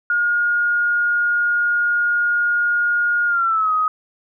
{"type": "tone with pitch glide", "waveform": "sine", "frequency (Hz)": [1428, 1257.6], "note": ["F6", "D#6"], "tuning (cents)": [38, 18], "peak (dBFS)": -15, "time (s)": [0.1, 3.88], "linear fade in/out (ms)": 2, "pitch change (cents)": -220, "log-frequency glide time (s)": [3.27, 3.72], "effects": []}